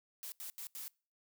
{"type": "noise bursts at uneven times", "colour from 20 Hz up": "blue", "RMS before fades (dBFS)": -45, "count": 4, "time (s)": [[0.23, 0.32], [0.4, 0.5], [0.58, 0.67], [0.75, 0.88]], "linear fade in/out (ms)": 0, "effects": ["noise-tail reverb RT60 0.4 s tail -26 dB re dry"]}